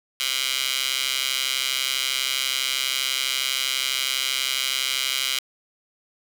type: tone with high-pass filter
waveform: 15% pulse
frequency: 132.3 Hz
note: C3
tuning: 20 cents sharp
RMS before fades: -25 dBFS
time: 0.2-5.39 s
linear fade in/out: 2 ms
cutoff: 3000 Hz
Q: 1.8
effects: 8-bit